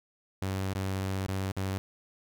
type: tone with dropouts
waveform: sawtooth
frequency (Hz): 95.8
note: G2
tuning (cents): -39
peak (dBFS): -26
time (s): 0.42-1.78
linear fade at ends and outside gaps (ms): 0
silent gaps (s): 0.735-0.751 / 1.265-1.284 / 1.518-1.566
effects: none